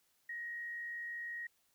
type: tone with frequency modulation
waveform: sine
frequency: 1885 Hz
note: A#6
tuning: 19 cents sharp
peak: -40 dBFS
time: 0.29-1.47 s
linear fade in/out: 5 ms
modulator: 66.3 Hz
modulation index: 0.34
effects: white hiss -75 dBFS RMS until 1.74 s